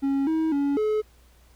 triangle tone with pitch steps, 274.9 / 319.4 / 282.6 / 428.5 Hz, C#4 / D#4 / C#4 / A4, -14 / +45 / +34 / -46 cents, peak -19 dBFS, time 0.02-1.02 s, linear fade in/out 20 ms, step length 250 ms, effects added 60 Hz sine -54 dBFS peak until 1.55 s + pink hiss -60 dBFS RMS until 1.55 s

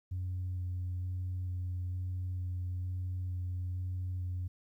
sine tone with vibrato, 90.8 Hz, F#2, 32 cents flat, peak -32 dBFS, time 0.11-4.48 s, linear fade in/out 10 ms, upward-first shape square, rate 1.1 Hz, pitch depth 10 cents each way, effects tanh soft clip ceiling -31 dBFS + 12-bit

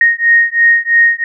sine beating tone pair, 1861 / 1864 Hz, A#6 / A#6, -3 / -1 cents, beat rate 3 Hz, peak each -10 dBFS, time 0.01-1.24 s, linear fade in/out 2 ms, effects none

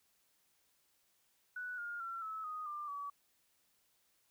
sine tone with pitch steps, 1480 / 1417.3 / 1357.2 / 1299.6 / 1244.5 / 1191.8 / 1141.2 Hz, F#6 / F6 / F6 / E6 / D#6 / D6 / C#6, 0 / +25 / -50 / -25 / 0 / +25 / +50 cents, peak -40 dBFS, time 1.56-3.1 s, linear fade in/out 5 ms, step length 220 ms, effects white hiss -75 dBFS RMS until 4.3 s

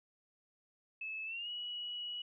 sine tone with pitch glide, 2605 to 2924 Hz, E7 to F#7, -21 to -21 cents, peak -39 dBFS, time 1.01-2.22 s, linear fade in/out 5 ms, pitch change +200 cents, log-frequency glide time 1.25-1.5 s, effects none

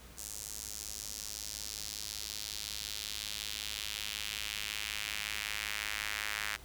sawtooth tone with high-pass filter sweep, 105.4 Hz, G#2, 26 cents sharp, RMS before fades -40 dBFS, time 0.17-6.57 s, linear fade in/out 20 ms, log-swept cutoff 7100 to 1800 Hz, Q 1.7, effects added 60 Hz sine -55 dBFS peak until 6.64 s + pink hiss -55 dBFS RMS until 6.64 s

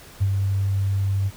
sine tone with ADSR envelope, 98 Hz, G2, in tune, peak -15 dBFS, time 0.2-1.31 s, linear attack 23 ms, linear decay 49 ms, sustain -4 dB, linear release 40 ms, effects pink hiss -45 dBFS RMS until 1.36 s

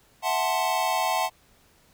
square chord, F# half-diminished seventh, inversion third, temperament equal, 659.3 / 740 / 880 / 1046.5 Hz, E5 / F#5 / A5 / C6, 0 / 0 / 0 / 0 cents, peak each -31 / -28 / -28 / -31 dBFS, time 0.22-1.3 s, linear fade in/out 50 ms, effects pink hiss -60 dBFS RMS until 1.93 s

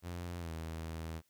sawtooth tone with pitch glide, 87.31 to 80.99 Hz, F2 to E2, 0 to -30 cents, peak -36 dBFS, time 0.02-1.22 s, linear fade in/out 50 ms, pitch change -130 cents, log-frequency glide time 0.38-0.51 s, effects white hiss -75 dBFS RMS until 1.29 s

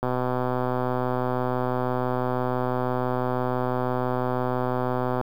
click train, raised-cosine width 1 ms, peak -12 dBFS, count 654, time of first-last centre 0.03-5.213 s, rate 126 Hz, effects 7-bit

